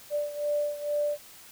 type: beating tone pair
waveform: sine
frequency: 587.3 / 589.5 Hz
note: D5 / D5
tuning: 0 / +6 cents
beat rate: 2.2 Hz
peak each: -28 / -32 dBFS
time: 0.1-1.18 s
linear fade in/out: 50 ms
effects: white hiss -50 dBFS RMS until 1.51 s